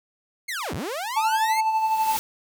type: linear two-way sweep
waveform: sawtooth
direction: down then up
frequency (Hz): 2217 to 60.5 to 2217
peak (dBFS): -24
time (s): 0.48-1.61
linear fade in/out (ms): 10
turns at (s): 0.74
type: tone with tremolo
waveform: triangle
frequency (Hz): 880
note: A5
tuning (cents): 0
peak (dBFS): -16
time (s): 1.16-2.17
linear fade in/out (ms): 10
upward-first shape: sine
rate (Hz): 12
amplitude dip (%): 45
type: noise with exponential growth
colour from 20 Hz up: white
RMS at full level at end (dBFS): -28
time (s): 1.5-2.19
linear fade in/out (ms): 0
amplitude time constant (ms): 150
effects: none